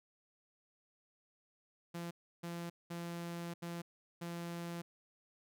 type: tone bursts at uneven times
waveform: sawtooth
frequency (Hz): 171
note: F3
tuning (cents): -36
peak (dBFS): -37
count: 5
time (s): 1.94-2.11 / 2.43-2.7 / 2.9-3.54 / 3.62-3.82 / 4.21-4.82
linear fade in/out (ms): 10
effects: none